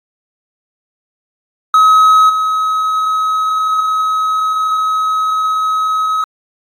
triangle tone with level steps, 1276 Hz, D#6, 43 cents sharp, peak -3 / -10 dBFS, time 1.74-6.24 s, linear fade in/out 2 ms, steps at 2.29 s, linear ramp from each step 10 ms, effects AAC 48 kbps

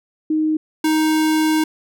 sine / square tone pair in turn, 311.1 / 312.6 Hz, D#4 / D#4, 0 / +8 cents, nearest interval unison, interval 8 cents, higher second, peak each -15 dBFS, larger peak neither, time 0.3-0.57 / 0.84-1.64 s, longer second, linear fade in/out 5 ms, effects none

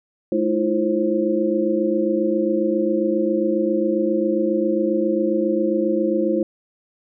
sine tone cluster, 214.2 / 317.5 / 344.9 / 530 Hz, A3 / D#4 / F4 / C5, -46 / +35 / -22 / +22 cents, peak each -24 / -23 / -21 / -23 dBFS, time 0.32-6.43 s, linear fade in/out 2 ms, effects none

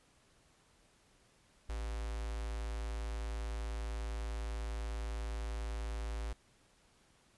square tone with notch filter, 55 Hz, A1, in tune, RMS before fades -39 dBFS, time 1.69-6.33 s, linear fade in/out 5 ms, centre 190 Hz, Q 0.75, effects pink hiss -68 dBFS RMS until 7.37 s + resampled to 24000 Hz

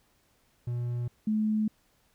triangle / sine tone pair in turn, 120.8 / 215.2 Hz, B2 / A3, -38 / -38 cents, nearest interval minor seventh, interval 1000 cents, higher second, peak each -27 / -24 dBFS, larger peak second, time 0.67-1.08 / 1.27-1.68 s, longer neither, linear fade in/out 5 ms, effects pink hiss -68 dBFS RMS until 2.14 s

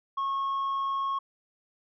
sine tone, 1093 Hz, C#6, 25 cents flat, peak -24 dBFS, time 0.17-1.19 s, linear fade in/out 10 ms, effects tanh soft clip ceiling -26 dBFS

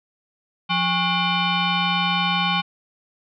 sine tone with frequency modulation, 1100 Hz, C#6, 14 cents flat, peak -18 dBFS, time 0.69-2.62 s, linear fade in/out 20 ms, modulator 638 Hz, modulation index 3.8, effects none

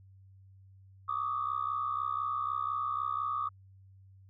sine tone cluster, 1132 / 1198 / 1262 Hz, C#6 / D6 / D#6, +36 / +34 / +24 cents, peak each -35 / -34 / -35 dBFS, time 1.08-3.49 s, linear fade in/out 10 ms, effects tanh soft clip ceiling -22 dBFS + added 96 Hz sine -54 dBFS peak until 4.29 s

